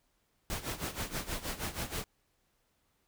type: noise with tremolo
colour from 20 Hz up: pink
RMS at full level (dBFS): -35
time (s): 0.5-2.04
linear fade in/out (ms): 0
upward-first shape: sine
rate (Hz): 6.3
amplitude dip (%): 80
effects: pink hiss -75 dBFS RMS until 3.07 s